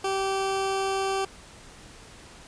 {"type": "tone", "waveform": "20% pulse", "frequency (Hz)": 387.6, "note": "G4", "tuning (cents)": -20, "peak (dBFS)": -20, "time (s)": [0.04, 1.25], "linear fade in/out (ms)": 5, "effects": ["pink hiss -48 dBFS RMS until 2.47 s", "resampled to 22050 Hz"]}